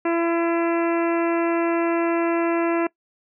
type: harmonic tone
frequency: 336.8 Hz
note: E4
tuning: 37 cents sharp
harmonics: 1 / 2 / 3 / 4 / 5 / 6 / 7 / 8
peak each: -20 / -26 / -30 / -32 / -34 / -36 / -37 / -38 dBFS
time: 0.05-2.87 s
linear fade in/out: 5 ms
effects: noise-tail reverb RT60 0.1 s tail -22 dB re dry